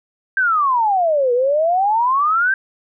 sine exponential two-way sweep, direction down then up, 1600 to 475.6 to 1600 Hz, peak -13 dBFS, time 0.37-2.54 s, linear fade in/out 2 ms, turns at 1.33 s, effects none

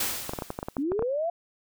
white noise with exponential decay, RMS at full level -26 dBFS, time 0-0.83 s, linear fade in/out 5 ms, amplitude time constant 180 ms
clicks, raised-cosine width 1 ms, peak -17 dBFS, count 12, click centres 0.294 / 0.335 / 0.388 / 0.422 / 0.504 / 0.589 / 0.629 / 0.685 / 0.768 / 0.919 / 0.993 / 1.024 s
sine linear sweep, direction up, 257.2 to 698.5 Hz, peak -25 dBFS, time 0.78-1.3 s, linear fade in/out 5 ms
effects none

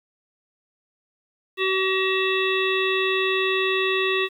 harmonic tone, 380 Hz, F#4, 46 cents sharp, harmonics 1 / 3 / 5 / 7 / 9 / 10, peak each -23 / -29 / -27 / -26 / -31 / -32 dBFS, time 1.57-4.29 s, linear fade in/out 50 ms, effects 9-bit

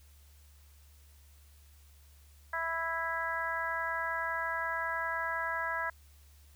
harmonic tone, 329.6 Hz, E4, in tune, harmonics 2 / 3 / 4 / 5 / 6, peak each -41 / -37 / -39 / -35 / -41 dBFS, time 2.53-5.9 s, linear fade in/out 5 ms, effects added 72 Hz sine -56 dBFS peak until 6.55 s + white hiss -65 dBFS RMS until 6.55 s

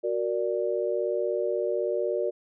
sine chord, Gb augmented, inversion none, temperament equal, 370 / 466.2 / 587.3 Hz, Gb4 / Bb4 / D5, 0 / 0 / 0 cents, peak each -29 dBFS, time 0.03-2.31 s, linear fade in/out 20 ms, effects none

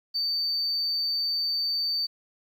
sine tone, 4581 Hz, D8, 44 cents flat, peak -23 dBFS, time 0.14-2.07 s, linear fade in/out 20 ms, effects tanh soft clip ceiling -22 dBFS + 10-bit

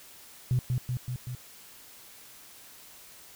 sine tone with echo, 125.4 Hz, B2, 27 cents sharp, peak -21 dBFS, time 0.51-0.59 s, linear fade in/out 0 ms, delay 190 ms, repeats 4, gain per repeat -3 dB, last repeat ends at 1.35 s, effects tanh soft clip ceiling -18 dBFS + white hiss -51 dBFS RMS until 3.35 s

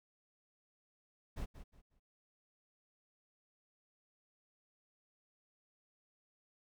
brown noise with echo, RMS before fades -40 dBFS, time 1.36-1.46 s, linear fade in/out 20 ms, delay 180 ms, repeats 3, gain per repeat -11 dB, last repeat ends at 2 s, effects none

